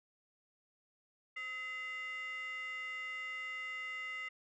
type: tone with frequency modulation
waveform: sine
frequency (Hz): 2042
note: C7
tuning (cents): -43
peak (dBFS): -38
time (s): 1.36-4.29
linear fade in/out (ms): 10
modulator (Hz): 761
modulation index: 0.64
effects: tanh soft clip ceiling -37 dBFS